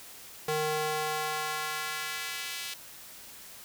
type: tone with high-pass filter sweep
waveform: square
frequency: 153.9 Hz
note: D#3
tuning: 19 cents flat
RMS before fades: -33 dBFS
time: 0.48-2.74 s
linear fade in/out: 5 ms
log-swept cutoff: 390 to 3000 Hz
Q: 1.1
effects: white hiss -48 dBFS RMS until 3.64 s